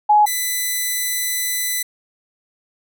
sine / 5% pulse tone pair in turn, 840 / 1997.9 Hz, G#5 / B6, +19 / +19 cents, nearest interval octave + minor third, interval 1500 cents, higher second, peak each -9 dBFS, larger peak neither, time 0.09-0.26 / 0.26-1.83 s, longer second, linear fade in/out 10 ms, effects none

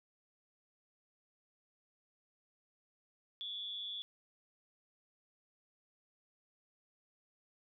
sine tone with amplitude modulation, 3426 Hz, A7, 47 cents flat, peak -37 dBFS, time 3.41-4.02 s, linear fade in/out 0 ms, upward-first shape sine, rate 200 Hz, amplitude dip 65%, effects none

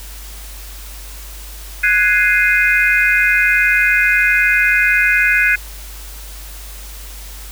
sine chord, Ab dominant seventh, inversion third, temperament equal, 1480 / 1661.2 / 2093 / 2489 Hz, Gb6 / Ab6 / C7 / Eb7, 0 / 0 / 0 / 0 cents, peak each -16 dBFS, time 1.83-5.56 s, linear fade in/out 10 ms, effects added 50 Hz sine -31 dBFS peak until 7.51 s + white hiss -36 dBFS RMS until 7.51 s

